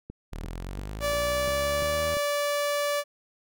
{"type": "click train", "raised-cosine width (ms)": 3, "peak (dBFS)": -25, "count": 7, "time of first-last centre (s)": [0.1, 2.169], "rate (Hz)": 2.9}
{"type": "linear sweep", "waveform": "sawtooth", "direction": "up", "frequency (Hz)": [37.45, 82], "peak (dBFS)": -30, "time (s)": [0.32, 2.15], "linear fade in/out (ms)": 10}
{"type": "tone", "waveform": "sawtooth", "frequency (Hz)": 580, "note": "D5", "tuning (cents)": -22, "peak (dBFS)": -21, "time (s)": [1, 3.04], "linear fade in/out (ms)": 50}
{"effects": []}